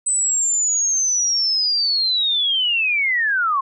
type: linear sweep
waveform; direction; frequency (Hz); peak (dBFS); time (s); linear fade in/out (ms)
sine; down; 8120 to 1046.5; -16; 0.06-3.61; 10
effects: none